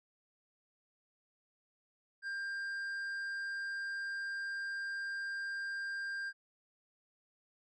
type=tone with tanh clipping; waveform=sine; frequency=1594 Hz; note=G6; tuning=28 cents sharp; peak=-38 dBFS; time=2.22-6.33 s; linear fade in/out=50 ms; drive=6 dB; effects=none